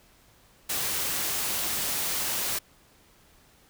white noise, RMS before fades -29 dBFS, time 0.69-2.59 s, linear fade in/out 10 ms, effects pink hiss -59 dBFS RMS until 3.69 s

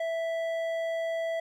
sine tone with hard clipping, 659.3 Hz, E5, in tune, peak -30 dBFS, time 0-1.4 s, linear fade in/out 5 ms, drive 8 dB, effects none

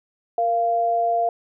sine tone pair together, 466.2 / 691.9 Hz, A#4 / F5, 0 / -16 cents, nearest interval perfect fifth, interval 684 cents, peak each -27 / -18 dBFS, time 0.38-1.29 s, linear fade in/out 2 ms, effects none

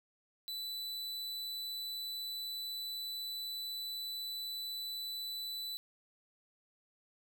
45% pulse tone, 3982 Hz, B7, 14 cents sharp, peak -39 dBFS, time 0.48-5.77 s, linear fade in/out 0 ms, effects none

